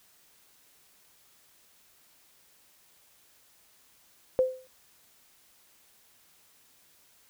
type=tone with exponential decay; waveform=sine; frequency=515 Hz; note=C5; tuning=28 cents flat; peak=-17 dBFS; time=4.39-4.67 s; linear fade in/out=0 ms; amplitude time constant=59 ms; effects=white hiss -62 dBFS RMS until 7.29 s